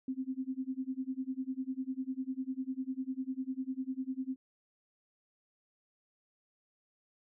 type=tone with tremolo; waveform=sine; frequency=261.6 Hz; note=C4; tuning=in tune; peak=-31 dBFS; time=0.08-4.36 s; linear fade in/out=2 ms; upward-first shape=sine; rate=10 Hz; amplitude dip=95%; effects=none